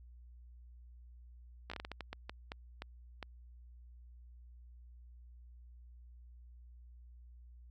slowing click train, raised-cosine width 0.3 ms, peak -26 dBFS, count 13, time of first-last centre 1.7-3.228 s, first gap 15 ms, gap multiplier 1.35, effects added 60 Hz sine -53 dBFS peak until 7.7 s

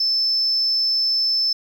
sine tone, 5274 Hz, E8, in tune, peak -16 dBFS, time 0-1.53 s, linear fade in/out 5 ms, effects tanh soft clip ceiling -12 dBFS + 8-bit

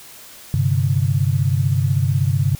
sine chord, G suspended fourth, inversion none, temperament equal, 98 / 130.81 / 146.83 Hz, G2 / C3 / D3, 0 / 0 / 0 cents, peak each -19 / -18 / -21 dBFS, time 0.54-2.55 s, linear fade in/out 0 ms, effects white hiss -41 dBFS RMS until 2.59 s

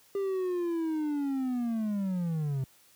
triangle linear sweep, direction down, 399.6 to 129.1 Hz, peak -26 dBFS, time 0.15-2.64 s, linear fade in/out 2 ms, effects white hiss -61 dBFS RMS until 2.95 s + high-pass 60 Hz 12 dB/octave

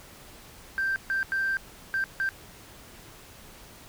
sine tone bursts at uneven times, 1570 Hz, G6, 2 cents sharp, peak -23 dBFS, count 5, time 0.78-0.96 / 1.1-1.23 / 1.32-1.57 / 1.94-2.04 / 2.2-2.29 s, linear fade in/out 0 ms, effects tanh soft clip ceiling -21 dBFS + pink hiss -49 dBFS RMS until 3.88 s

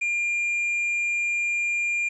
triangle tone, 2400 Hz, D7, 37 cents sharp, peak -21 dBFS, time 0.01-2.09 s, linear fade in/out 10 ms, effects resampled to 24000 Hz + 10-bit

